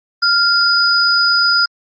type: tone pair together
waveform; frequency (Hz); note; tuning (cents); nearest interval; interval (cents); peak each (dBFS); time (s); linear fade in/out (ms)
sine; 1393 / 4964; F6 / D#8; -5 / -5; octave + minor seventh; 2200; -13; 0.22-1.66; 10
effects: Opus 24 kbps